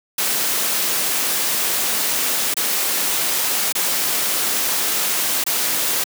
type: noise with dropouts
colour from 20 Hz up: white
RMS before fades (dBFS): -20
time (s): 0.18-6.04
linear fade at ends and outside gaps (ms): 5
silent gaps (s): 2.541-2.567 / 3.725-3.751 / 5.44-5.464
effects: high-pass 200 Hz 12 dB/octave